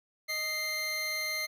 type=tone pair together; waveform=25% pulse; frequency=622.3 / 2093 Hz; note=D#5 / C7; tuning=0 / 0 cents; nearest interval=octave + major sixth; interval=2100 cents; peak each=-38 / -28 dBFS; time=0.28-1.47 s; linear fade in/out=20 ms; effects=none